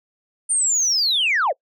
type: linear sweep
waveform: sine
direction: down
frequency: 9080 to 442.7 Hz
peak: -15 dBFS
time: 0.49-1.53 s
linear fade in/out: 20 ms
effects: noise-tail reverb RT60 0.1 s tail -26 dB re dry + tanh soft clip ceiling -13 dBFS